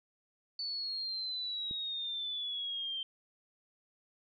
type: exponential sweep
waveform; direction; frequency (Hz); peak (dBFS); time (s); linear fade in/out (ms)
sine; down; 4500 to 3136; -35; 0.59-3.03; 2
type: click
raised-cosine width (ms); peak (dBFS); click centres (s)
3; -35; 1.711
effects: none